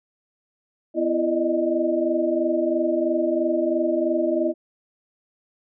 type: tone cluster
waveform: sine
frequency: 252.1 / 335.2 / 602 / 625 Hz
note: B3 / E4 / D5 / D#5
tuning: +36 / +29 / +43 / +8 cents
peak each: -28 / -22 / -26 / -25 dBFS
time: 0.94-4.54 s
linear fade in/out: 50 ms
effects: none